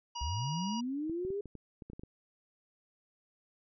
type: harmonic tone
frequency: 956 Hz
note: A#5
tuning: 43 cents sharp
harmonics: 1 / 3 / 5 / 6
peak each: -39 / -44 / -46 / -47 dBFS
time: 0.15-0.81 s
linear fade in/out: 10 ms
type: linear sweep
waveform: sine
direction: up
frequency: 60.9 to 415.3 Hz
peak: -33 dBFS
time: 0.21-1.41 s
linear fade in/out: 5 ms
type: clicks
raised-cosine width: 3 ms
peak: -33 dBFS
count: 10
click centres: 1.097 / 1.25 / 1.304 / 1.457 / 1.553 / 1.822 / 1.9 / 1.933 / 1.995 / 2.035 s
effects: none